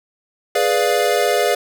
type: chord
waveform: square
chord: G# diminished seventh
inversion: none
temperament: equal with one note detuned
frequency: 417 / 493.9 / 587.3 / 698.5 Hz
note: G#4 / B4 / D5 / F5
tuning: +7 / 0 / 0 / 0 cents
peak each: -21 dBFS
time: 0.55-1.55 s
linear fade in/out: 5 ms
effects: none